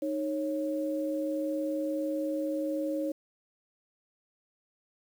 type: tone pair together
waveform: sine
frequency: 308.9 / 550.4 Hz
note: D#4 / C#5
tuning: -12 / -12 cents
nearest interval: minor seventh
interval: 1000 cents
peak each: -31 / -32 dBFS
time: 0.02-3.12 s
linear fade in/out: 5 ms
effects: 9-bit